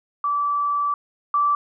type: tone pair in turn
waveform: sine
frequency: 1158 / 1163.1 Hz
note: D6 / D6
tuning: -25 / -17 cents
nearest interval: unison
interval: 8 cents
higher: second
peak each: -19 / -16 dBFS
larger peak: second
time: 0.24-0.94 / 1.34-1.55 s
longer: first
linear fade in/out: 2 ms
effects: none